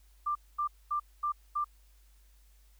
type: tone bursts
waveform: sine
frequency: 1186 Hz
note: D6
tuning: 17 cents sharp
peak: -28 dBFS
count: 5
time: 0.26-1.645 s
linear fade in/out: 10 ms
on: 93 ms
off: 230 ms
effects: added 50 Hz sine -58 dBFS peak until 2.79 s + white hiss -69 dBFS RMS until 2.79 s